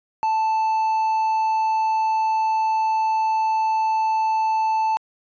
triangle tone, 880 Hz, A5, in tune, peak -16 dBFS, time 0.23-4.97 s, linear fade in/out 0 ms, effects resampled to 16000 Hz

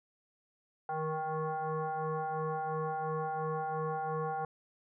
sine tone with frequency modulation, 155.56 Hz, D#3, in tune, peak -32 dBFS, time 0.89-4.45 s, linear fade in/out 2 ms, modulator 314 Hz, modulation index 3.2, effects none

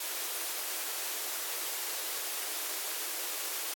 white high-pass noise, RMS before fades -36 dBFS, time 0-3.74 s, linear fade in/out 5 ms, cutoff 310 Hz, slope 96 dB/octave, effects AAC 64 kbps

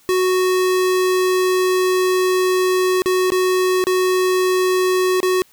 square tone with dropouts, 369.5 Hz, F#4, 2 cents flat, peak -15 dBFS, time 0.09-5.42 s, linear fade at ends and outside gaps 0 ms, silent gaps 3.02-3.059 / 3.303-3.32 / 3.84-3.869 / 5.203-5.23 s, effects white hiss -53 dBFS RMS until 5.52 s

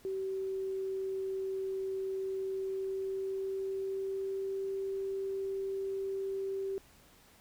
sine tone with pitch glide, 383.4 to 388.5 Hz, G4 to G4, -38 to -16 cents, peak -33 dBFS, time 0.05-6.78 s, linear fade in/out 0 ms, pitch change +22 cents, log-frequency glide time 2.47-4.69 s, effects pink hiss -61 dBFS RMS until 7.4 s

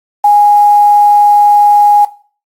sine tone with quantisation, 826 Hz, G#5, 10 cents flat, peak -3 dBFS, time 0.24-2.05 s, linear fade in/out 5 ms, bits 5, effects noise-tail reverb RT60 0.4 s tail -17 dB re dry + AAC 48 kbps

